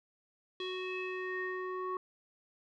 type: tone with low-pass filter sweep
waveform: square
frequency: 370 Hz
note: F#4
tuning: in tune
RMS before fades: -38 dBFS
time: 0.6-1.97 s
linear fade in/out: 2 ms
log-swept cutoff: 3500 to 1200 Hz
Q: 5.9
effects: none